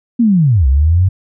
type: linear two-way sweep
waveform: sine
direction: down then up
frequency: 245.2 to 63 to 97 Hz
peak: -7 dBFS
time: 0.19-1.09 s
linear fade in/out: 10 ms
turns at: 0.67 s
effects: none